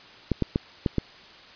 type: clicks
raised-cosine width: 3 ms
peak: -9 dBFS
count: 5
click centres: 0.317 / 0.423 / 0.559 / 0.862 / 0.983 s
effects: white hiss -48 dBFS RMS until 1.55 s + resampled to 11025 Hz